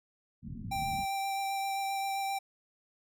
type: low-pass noise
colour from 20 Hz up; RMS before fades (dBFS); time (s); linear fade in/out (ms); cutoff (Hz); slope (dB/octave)
white; -41; 0.42-1.06; 50; 240; 48
type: tone with vibrato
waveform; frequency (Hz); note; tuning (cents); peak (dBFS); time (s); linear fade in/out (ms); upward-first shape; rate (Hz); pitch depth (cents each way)
square; 784; G5; 0; -32; 0.71-2.39; 10; triangle; 7.6; 13
effects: none